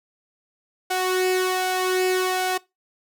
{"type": "tone with flanger", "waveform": "sawtooth", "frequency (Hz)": 370, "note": "F#4", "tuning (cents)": 0, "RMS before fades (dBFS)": -22, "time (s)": [0.9, 2.58], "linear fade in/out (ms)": 10, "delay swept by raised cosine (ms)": [1.4, 2.3], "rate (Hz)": 1.3, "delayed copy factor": 0.55, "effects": ["noise-tail reverb RT60 0.2 s tail -21 dB re dry"]}